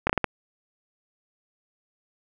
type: slowing click train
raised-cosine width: 0.5 ms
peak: -6 dBFS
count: 5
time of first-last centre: 0.07-0.243 s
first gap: 25 ms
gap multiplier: 1.38
effects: none